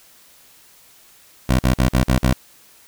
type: tone bursts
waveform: 15% pulse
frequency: 63.6 Hz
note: C2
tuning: 48 cents flat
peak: -7 dBFS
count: 6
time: 1.49-2.33 s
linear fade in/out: 5 ms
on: 100 ms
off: 48 ms
effects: white hiss -50 dBFS RMS until 2.87 s